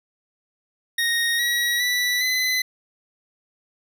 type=tone with pitch steps; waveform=25% pulse; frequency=1864.7 / 1914.9 / 1966.5 / 2019 Hz; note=A#6 / A#6 / B6 / B6; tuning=0 / +46 / -8 / +38 cents; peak=-16 dBFS; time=0.98-2.62 s; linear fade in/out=5 ms; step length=410 ms; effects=none